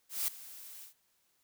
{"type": "noise with ADSR envelope", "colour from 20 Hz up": "blue", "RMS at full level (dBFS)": -31, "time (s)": [0.09, 0.94], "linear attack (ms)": 190, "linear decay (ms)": 3, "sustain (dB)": -18, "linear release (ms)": 110, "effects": ["white hiss -74 dBFS RMS until 1.43 s"]}